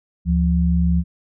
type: tone pair together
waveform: sine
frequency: 72.8 / 173.46 Hz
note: D2 / F3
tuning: -15 / -11 cents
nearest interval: octave + minor third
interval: 1504 cents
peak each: -17 dBFS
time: 0.25-1.04 s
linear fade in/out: 50 ms
effects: none